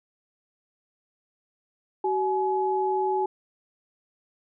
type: tone pair together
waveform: sine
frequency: 378.6 / 847 Hz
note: F#4 / G#5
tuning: +40 / +34 cents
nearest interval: octave + major second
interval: 1394 cents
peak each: -25 dBFS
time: 2.04-3.26 s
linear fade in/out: 5 ms
effects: none